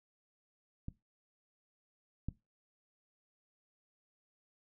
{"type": "clicks", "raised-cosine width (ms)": 5, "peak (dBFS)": [-28, -24], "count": 2, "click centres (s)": [0.884, 2.286], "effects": ["noise-tail reverb RT60 0.2 s tail -18 dB re dry"]}